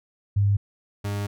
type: tone pair in turn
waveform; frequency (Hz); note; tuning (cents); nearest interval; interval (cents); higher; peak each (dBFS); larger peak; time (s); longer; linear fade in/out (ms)
sine / 40% pulse; 100.8 / 101.74; G2 / G#2; +49 / -35; unison; 16; second; -17 / -25; first; 0.36-0.57 / 1.04-1.27; second; 10
effects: none